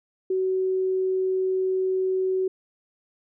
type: tone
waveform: sine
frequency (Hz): 375.7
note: F#4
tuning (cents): +26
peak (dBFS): -21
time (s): 0.3-2.48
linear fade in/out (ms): 5
effects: none